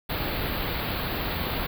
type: band-stop noise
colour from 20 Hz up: pink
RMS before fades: -29 dBFS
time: 0.09-1.67 s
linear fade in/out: 10 ms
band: 4600 to 12000 Hz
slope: 96 dB/octave
effects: none